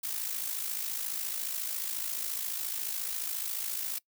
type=noise with amplitude modulation; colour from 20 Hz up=blue; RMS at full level=-32 dBFS; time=0.03-3.99 s; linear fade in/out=10 ms; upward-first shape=sine; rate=54.3 Hz; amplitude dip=60%; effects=noise-tail reverb RT60 0.1 s tail -23 dB re dry